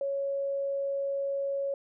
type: tone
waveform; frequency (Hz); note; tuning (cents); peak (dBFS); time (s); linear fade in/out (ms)
sine; 554.4; C#5; 0; -28; 0.01-1.74; 2
effects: none